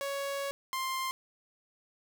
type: tone pair in turn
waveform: sawtooth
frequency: 557 / 1051.5 Hz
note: C#5 / C6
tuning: +8 / +8 cents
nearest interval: major seventh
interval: 1100 cents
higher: second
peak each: -29 / -28 dBFS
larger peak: second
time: 0.01-0.51 / 0.73-1.11 s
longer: first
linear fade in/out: 0 ms
effects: 11-bit